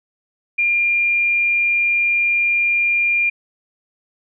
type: tone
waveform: sine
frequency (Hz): 2400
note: D7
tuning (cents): +37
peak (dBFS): -14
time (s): 0.58-3.3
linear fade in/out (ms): 10
effects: none